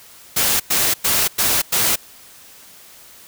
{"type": "noise bursts", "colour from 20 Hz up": "white", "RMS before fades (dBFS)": -17, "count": 5, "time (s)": [0.36, 1.96], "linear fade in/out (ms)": 10, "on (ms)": 240, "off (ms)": 100, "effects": ["white hiss -44 dBFS RMS until 3.27 s"]}